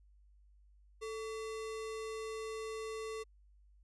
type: tone with sample-and-hold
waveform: sine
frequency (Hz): 440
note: A4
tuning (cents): 0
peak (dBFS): -39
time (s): 1.01-3.24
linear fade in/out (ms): 20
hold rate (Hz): 1575
effects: added 50 Hz sine -61 dBFS peak until 3.83 s + resampled to 24000 Hz